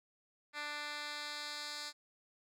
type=tone with band-pass filter sweep; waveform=10% pulse; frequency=295.2 Hz; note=D4; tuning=9 cents sharp; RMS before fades=-43 dBFS; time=0.53-1.93 s; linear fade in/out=50 ms; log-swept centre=2600 to 4900 Hz; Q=1.4; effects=none